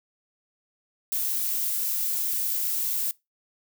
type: noise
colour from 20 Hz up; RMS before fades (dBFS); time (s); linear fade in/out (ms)
violet; -27; 1.12-3.11; 0
effects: noise-tail reverb RT60 0.2 s tail -22 dB re dry